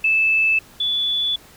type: tone pair in turn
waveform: sine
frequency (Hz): 2626 / 3448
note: E7 / A7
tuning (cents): -7 / -36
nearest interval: perfect fourth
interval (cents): 471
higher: second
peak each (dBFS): -14 / -18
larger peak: first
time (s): 0.04-0.59 / 0.8-1.36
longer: second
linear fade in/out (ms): 5
effects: pink hiss -47 dBFS RMS until 1.56 s